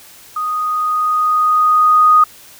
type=tone with level ramp; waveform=sine; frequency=1242 Hz; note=D#6; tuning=3 cents flat; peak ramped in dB=-17 to -5 dBFS; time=0.36-2.24 s; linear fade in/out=5 ms; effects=white hiss -41 dBFS RMS until 2.59 s